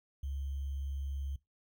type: tone with sample-and-hold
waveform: sine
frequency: 69 Hz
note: C#2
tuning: 7 cents flat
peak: -35 dBFS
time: 0.23-1.36 s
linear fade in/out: 5 ms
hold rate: 3150 Hz
effects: noise-tail reverb RT60 0.2 s tail -21 dB re dry